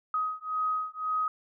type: beating tone pair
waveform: sine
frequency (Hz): 1258 / 1259.9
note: D#6 / D#6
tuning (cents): +19 / +21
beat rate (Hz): 1.9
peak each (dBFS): -31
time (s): 0.14-1.28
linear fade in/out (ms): 2
effects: none